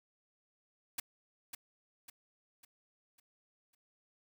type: noise with echo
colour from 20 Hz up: white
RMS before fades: -37 dBFS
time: 0.98-1 s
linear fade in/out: 5 ms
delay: 550 ms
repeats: 5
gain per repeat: -7 dB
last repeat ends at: 3.75 s
effects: none